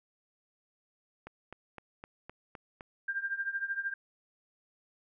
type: click train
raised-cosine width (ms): 0.5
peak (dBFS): -29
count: 7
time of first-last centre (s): 1.27-2.808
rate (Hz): 3.9
type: tone with tremolo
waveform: sine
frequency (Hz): 1593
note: G6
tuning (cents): +27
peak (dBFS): -28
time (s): 3.08-3.94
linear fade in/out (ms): 5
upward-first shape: triangle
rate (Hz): 13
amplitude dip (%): 90
effects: none